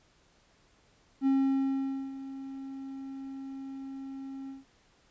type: tone with ADSR envelope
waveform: triangle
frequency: 270 Hz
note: C#4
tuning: 45 cents flat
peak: -20 dBFS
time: 1.21-4.65 s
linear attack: 55 ms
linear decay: 850 ms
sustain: -16 dB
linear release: 160 ms
effects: pink hiss -65 dBFS RMS until 5.1 s + resampled to 16000 Hz